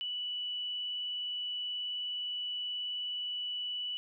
sine tone with vibrato, 2960 Hz, F#7, in tune, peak -34 dBFS, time 0.01-3.97 s, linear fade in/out 0 ms, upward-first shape triangle, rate 19 Hz, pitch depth 8 cents each way, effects none

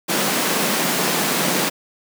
pink high-pass noise, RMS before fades -20 dBFS, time 0.08-1.7 s, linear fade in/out 20 ms, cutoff 160 Hz, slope 48 dB/octave, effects none

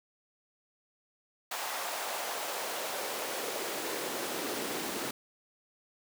pink noise with high-pass filter sweep, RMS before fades -36 dBFS, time 1.51-5.11 s, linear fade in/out 5 ms, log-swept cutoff 800 to 280 Hz, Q 1.8, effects none

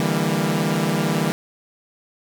sawtooth chord, E half-diminished seventh, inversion third, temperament equal with one note detuned, 146.83 / 164.81 / 199.31 / 233.1 Hz, D3 / E3 / G3 / Bb3, 0 / 0 / +29 / 0 cents, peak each -22 / -19 / -20 / -22 dBFS, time 0-1.32 s, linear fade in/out 0 ms, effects none

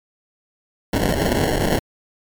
white noise with sample-and-hold, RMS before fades -19 dBFS, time 0.93-1.79 s, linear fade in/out 2 ms, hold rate 1225 Hz, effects MP3 96 kbps

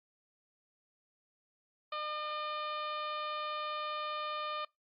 harmonic tone, 605 Hz, D#5, 49 cents flat, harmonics 1 / 2 / 3 / 4 / 5 / 6 / 7 / 8, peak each -43 / -37 / -51 / -47 / -48 / -48 / -53 / -61 dBFS, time 1.92-4.65 s, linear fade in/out 5 ms, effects noise-tail reverb RT60 0.2 s tail -24 dB re dry + Opus 48 kbps

